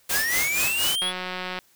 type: noise with tremolo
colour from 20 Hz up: white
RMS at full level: -24 dBFS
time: 0.09-0.96 s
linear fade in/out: 10 ms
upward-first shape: sine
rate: 4.2 Hz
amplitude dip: 70%
type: linear sweep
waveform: square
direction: up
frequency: 1568 to 3442 Hz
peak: -24 dBFS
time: 0.11-1.13 s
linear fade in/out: 50 ms
type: click train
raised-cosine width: 0.3 ms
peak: -15 dBFS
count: 105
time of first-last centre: 1.02-1.588 s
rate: 183 Hz
effects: white hiss -60 dBFS RMS until 1.75 s